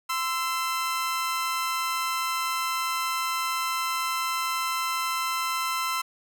sawtooth tone pair together, 1034.9 / 1328 Hz, C6 / E6, -19 / +12 cents, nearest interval major third, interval 431 cents, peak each -25 dBFS, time 0.09-6.02 s, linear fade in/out 10 ms, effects none

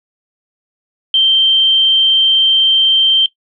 sine tone, 3136 Hz, G7, in tune, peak -7 dBFS, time 1.14-3.26 s, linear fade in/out 2 ms, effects noise-tail reverb RT60 0.1 s tail -17 dB re dry

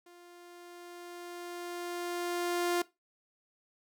sawtooth tone with level ramp, 350 Hz, F4, 4 cents sharp, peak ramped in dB -50 to -23 dBFS, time 0.06-2.82 s, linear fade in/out 5 ms, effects noise-tail reverb RT60 0.2 s tail -18 dB re dry

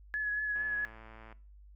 sine tone with vibrato, 1695 Hz, G#6, 35 cents sharp, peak -30 dBFS, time 0.14-0.85 s, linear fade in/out 0 ms, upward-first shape triangle, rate 4.4 Hz, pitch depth 26 cents each way
click train, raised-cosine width 0.5 ms, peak -37 dBFS, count 86, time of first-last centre 0.56-1.326 s, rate 111 Hz
effects noise-tail reverb RT60 0.4 s tail -19 dB re dry + added 50 Hz sine -52 dBFS peak until 1.75 s

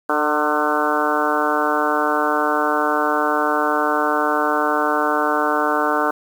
harmonic tone with a mistuned harmonic, 150 Hz, D3, 37 cents sharp, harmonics 2 / 3 / 4 / 5 / 6 / 7 / 8 / 9 / 10, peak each -25 / -25 / -25 / -25 / -25 / -25 / -25 / -25 / -25 dBFS, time 0.09-6.11 s, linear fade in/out 5 ms, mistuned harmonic 7, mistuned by +20 cents, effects 7-bit

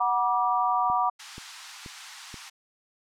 sine chord, B minor, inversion second, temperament equal with one note detuned, 740 / 963 / 1174.7 Hz, F#5 / B5 / D6, 0 / -44 / 0 cents, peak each -26 dBFS, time 0-1.1 s, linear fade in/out 10 ms
click train, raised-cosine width 3 ms, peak -29 dBFS, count 4, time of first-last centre 0.9-2.342 s, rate 2.08 Hz
white high-pass noise, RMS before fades -39 dBFS, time 1.19-2.5 s, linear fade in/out 10 ms, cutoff 800 Hz, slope 48 dB/octave
effects low-pass 6000 Hz 12 dB/octave

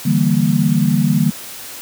sine chord, E half-diminished seventh, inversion third, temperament equal, 146.83 / 164.81 / 196 / 233.1 Hz, D3 / E3 / G3 / Bb3, 0 / 0 / 0 / 0 cents, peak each -17 dBFS, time 0.05-1.31 s, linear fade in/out 10 ms, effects white hiss -32 dBFS RMS until 1.81 s + high-pass 80 Hz 12 dB/octave

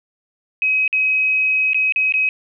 sine tone with dropouts, 2539 Hz, D#7, 34 cents sharp, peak -14 dBFS, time 0.62-2.29 s, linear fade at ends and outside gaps 1 ms, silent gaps 0.878-0.928 / 1.733-1.745 / 1.923-1.96 / 2.123-2.139 s, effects none

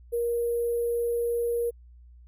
sine tone with sample-and-hold, 472.8 Hz, A#4, 24 cents sharp, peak -24 dBFS, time 0.12-1.71 s, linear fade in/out 20 ms, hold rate 11025 Hz, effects added 60 Hz sine -48 dBFS peak until 2.27 s

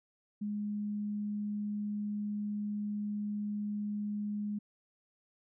sine tone, 207.7 Hz, G#3, in tune, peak -33 dBFS, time 0.41-4.59 s, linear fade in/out 10 ms, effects none

